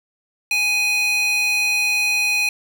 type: tone with high-pass filter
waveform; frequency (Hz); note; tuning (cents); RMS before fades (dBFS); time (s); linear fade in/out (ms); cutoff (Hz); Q
square; 830.6; G#5; 0; -19; 0.51-2.49; 2; 2700; 3.5
effects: 9-bit